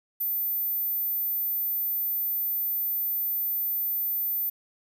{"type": "tone", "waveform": "sine", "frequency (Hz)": 14080, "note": "A9", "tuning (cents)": 0, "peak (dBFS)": -25, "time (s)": [0.2, 4.5], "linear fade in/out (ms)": 10, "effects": ["9-bit"]}